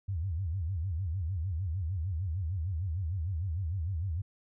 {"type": "tone with vibrato", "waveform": "sine", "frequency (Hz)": 87.6, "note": "F2", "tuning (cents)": 6, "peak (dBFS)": -30, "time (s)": [0.08, 4.22], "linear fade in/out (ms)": 10, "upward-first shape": "sine", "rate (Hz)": 6.6, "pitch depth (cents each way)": 230, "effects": []}